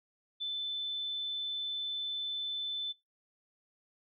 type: tone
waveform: sine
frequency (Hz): 3520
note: A7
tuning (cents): 0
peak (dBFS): -33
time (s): 0.4-2.93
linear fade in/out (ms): 20
effects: noise-tail reverb RT60 0.2 s tail -21 dB re dry